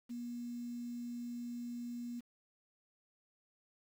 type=tone with quantisation; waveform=sine; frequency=239.9 Hz; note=A#3; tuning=50 cents sharp; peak=-40 dBFS; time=0.09-2.21 s; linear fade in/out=20 ms; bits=10; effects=none